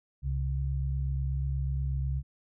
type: tone pair together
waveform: sine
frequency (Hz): 67 / 135.24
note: C2 / C#3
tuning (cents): +42 / -42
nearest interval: octave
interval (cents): 1216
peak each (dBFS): -29 / -32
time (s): 0.22-2.23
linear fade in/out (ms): 50
effects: none